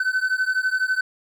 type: beating tone pair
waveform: triangle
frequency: 1512 / 1524 Hz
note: F#6 / G6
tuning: +37 / -49 cents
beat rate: 12 Hz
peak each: -21 / -21 dBFS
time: 0-1.01 s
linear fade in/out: 5 ms
effects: none